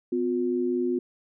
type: tone pair together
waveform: sine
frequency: 252.9 / 357.6 Hz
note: B3 / F4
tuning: +41 / +41 cents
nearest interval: tritone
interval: 600 cents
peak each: -27 / -25 dBFS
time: 0.12-0.99 s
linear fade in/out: 5 ms
effects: none